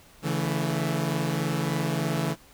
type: chord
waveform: sawtooth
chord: A major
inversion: first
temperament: equal with one note detuned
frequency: 141.5 / 164.81 / 220 Hz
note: C#3 / E3 / A3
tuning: +36 / 0 / 0 cents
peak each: -25 / -24 / -29 dBFS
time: 0.22-2.36 s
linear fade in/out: 50 ms
effects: pink hiss -54 dBFS RMS until 2.53 s